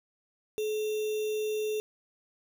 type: tone with sample-and-hold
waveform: sine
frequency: 428.5 Hz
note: A4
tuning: 46 cents flat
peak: -28 dBFS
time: 0.58-1.8 s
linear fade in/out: 0 ms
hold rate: 3150 Hz
effects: none